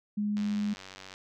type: tone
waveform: sine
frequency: 207.7 Hz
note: G#3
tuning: in tune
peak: -27 dBFS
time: 0.17-0.74 s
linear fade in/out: 10 ms
type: click train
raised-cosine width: 0.2 ms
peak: -27 dBFS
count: 74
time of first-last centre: 0.37-1.139 s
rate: 94.9 Hz
effects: none